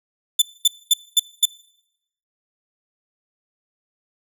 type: tone bursts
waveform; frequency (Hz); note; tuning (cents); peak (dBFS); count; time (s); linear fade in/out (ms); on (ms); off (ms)
sawtooth; 3520; A7; 0; -8; 5; 0.39-1.455; 5; 29; 230
effects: noise-tail reverb RT60 0.8 s tail -22 dB re dry